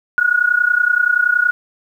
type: tone with amplitude modulation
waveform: sine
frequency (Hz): 1452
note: F#6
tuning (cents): -33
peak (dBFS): -8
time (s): 0.18-1.51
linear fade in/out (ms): 0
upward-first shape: sine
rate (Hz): 30.6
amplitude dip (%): 85
effects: 8-bit